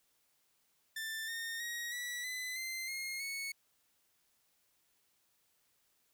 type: tone with pitch steps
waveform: sawtooth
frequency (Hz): 1776 / 1832.3 / 1890.3 / 1950.2 / 2012 / 2076 / 2142 / 2209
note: A6 / A#6 / A#6 / B6 / B6 / C7 / C7 / C#7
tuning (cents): +16 / -30 / +24 / -22 / +32 / -14 / +40 / -7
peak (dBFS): -35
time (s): 0.96-3.52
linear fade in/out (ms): 5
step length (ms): 320
effects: white hiss -75 dBFS RMS until 6.13 s